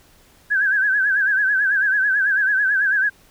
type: tone with vibrato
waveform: sine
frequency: 1605 Hz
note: G6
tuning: 40 cents sharp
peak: -15 dBFS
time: 0.5-3.1 s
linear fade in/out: 20 ms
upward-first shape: sine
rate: 9.1 Hz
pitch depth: 98 cents each way
effects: pink hiss -53 dBFS RMS until 3.3 s